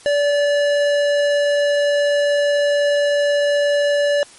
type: tone with tanh clipping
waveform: sine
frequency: 578 Hz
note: D5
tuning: 28 cents flat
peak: -16 dBFS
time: 0.06-4.23 s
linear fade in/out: 0 ms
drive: 18 dB
effects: white hiss -44 dBFS RMS until 4.38 s + MP3 48 kbps